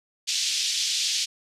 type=band-pass noise; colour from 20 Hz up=white; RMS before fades=-26 dBFS; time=0.27-1.26 s; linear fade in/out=20 ms; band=2900 to 6200 Hz; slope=24 dB/octave; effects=resampled to 32000 Hz